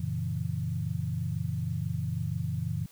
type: chord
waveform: sine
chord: F# dominant seventh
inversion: none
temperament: equal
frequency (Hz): 92.5 / 116.54 / 138.59 / 164.81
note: F#2 / A#2 / C#3 / E3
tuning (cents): 0 / 0 / 0 / 0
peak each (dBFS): -35 / -34 / -35 / -34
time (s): 0-2.86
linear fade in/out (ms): 5
effects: white hiss -58 dBFS RMS until 2.91 s